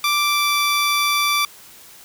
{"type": "tone with pitch glide", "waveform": "15% pulse", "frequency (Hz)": [1174.7, 1167.3], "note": ["D6", "D6"], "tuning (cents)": [0, -11], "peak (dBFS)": -10, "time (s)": [0.04, 1.45], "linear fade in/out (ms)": 2, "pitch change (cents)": -11, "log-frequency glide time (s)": [0.16, 0.56], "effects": ["white hiss -44 dBFS RMS until 2.04 s"]}